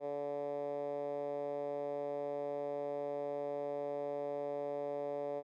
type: tone with band-pass filter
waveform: 10% pulse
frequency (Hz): 143.8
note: D3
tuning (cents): -36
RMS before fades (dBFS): -39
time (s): 0-5.43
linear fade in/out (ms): 50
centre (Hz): 530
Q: 4
effects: none